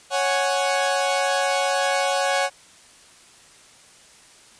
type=chord; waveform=sawtooth; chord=C# suspended fourth; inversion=none; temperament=equal; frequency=554.4 / 740 / 830.6 Hz; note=C#5 / F#5 / G#5; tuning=0 / 0 / 0 cents; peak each=-19 / -20 / -23 dBFS; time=0.1-2.5 s; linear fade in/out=50 ms; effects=white hiss -50 dBFS RMS until 4.59 s + resampled to 22050 Hz

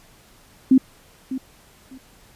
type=tone with echo; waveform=sine; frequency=261.6 Hz; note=C4; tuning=in tune; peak=-9 dBFS; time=0.71-0.78 s; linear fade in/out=5 ms; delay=600 ms; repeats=2; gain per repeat=-14 dB; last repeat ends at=1.98 s; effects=pink hiss -52 dBFS RMS until 2.35 s + resampled to 32000 Hz

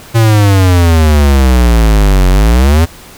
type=exponential two-way sweep; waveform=square; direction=down then up; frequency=116.2 to 45.19 to 85.5 Hz; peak=-5 dBFS; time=0.14-2.86 s; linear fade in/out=20 ms; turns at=2.29 s; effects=pink hiss -34 dBFS RMS until 3.17 s

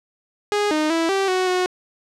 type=tone with pitch steps; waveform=sawtooth; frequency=413.3 / 307.5 / 329.2 / 389.2 / 370.4 / 365.2 Hz; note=G#4 / D#4 / E4 / G4 / F#4 / F#4; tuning=-8 / -20 / -2 / -12 / +2 / -23 cents; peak=-14 dBFS; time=0.52-1.66 s; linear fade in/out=0 ms; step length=190 ms; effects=low-pass 7000 Hz 12 dB/octave

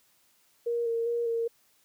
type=tone with vibrato; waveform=sine; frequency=466.2 Hz; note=A#4; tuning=in tune; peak=-26 dBFS; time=0.66-1.48 s; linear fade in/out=10 ms; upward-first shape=square; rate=2.5 Hz; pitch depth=19 cents each way; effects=white hiss -66 dBFS RMS until 1.84 s + high-pass 60 Hz 12 dB/octave

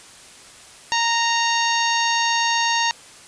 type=harmonic tone with a mistuned harmonic; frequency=928 Hz; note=A#5; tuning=8 cents flat; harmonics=1 / 2 / 3 / 4 / 5 / 6 / 7; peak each=-21 / -24 / -26 / -27 / -28 / -29 / -29 dBFS; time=0.92-2.91 s; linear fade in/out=0 ms; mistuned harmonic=5; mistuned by=-47 cents; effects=white hiss -44 dBFS RMS until 3.27 s + resampled to 22050 Hz

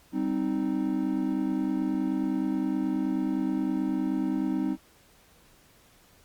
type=chord; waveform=triangle; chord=C minor; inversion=second; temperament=equal with one note detuned; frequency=195.09 / 261.6 / 311.1 Hz; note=G3 / C4 / Eb4; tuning=-8 / 0 / 0 cents; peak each=-30 / -27 / -27 dBFS; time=0.12-4.77 s; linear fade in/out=50 ms; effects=pink hiss -59 dBFS RMS until 6.24 s + Opus 48 kbps

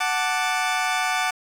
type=chord; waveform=20% pulse; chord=D major; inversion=first; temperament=equal; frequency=740 / 880 / 1174.7 Hz; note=F#5 / A5 / D6; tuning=0 / 0 / 0 cents; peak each=-19 / -23 / -22 dBFS; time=0-1.31 s; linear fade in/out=10 ms; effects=low-pass 9000 Hz 12 dB/octave + 7-bit

